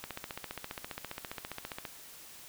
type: click train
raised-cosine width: 0.3 ms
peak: -22 dBFS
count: 28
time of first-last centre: 0.04-1.852 s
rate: 14.9 Hz
effects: white hiss -51 dBFS RMS until 2.48 s